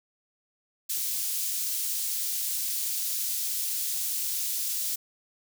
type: high-pass noise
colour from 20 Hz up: white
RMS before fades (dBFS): -30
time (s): 0.89-4.96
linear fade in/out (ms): 10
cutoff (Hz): 4600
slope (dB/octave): 12
effects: none